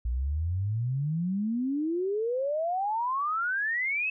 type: exponential sweep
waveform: sine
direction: up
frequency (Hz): 56.9 to 2637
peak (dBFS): -26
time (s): 0.05-4.1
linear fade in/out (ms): 5
effects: none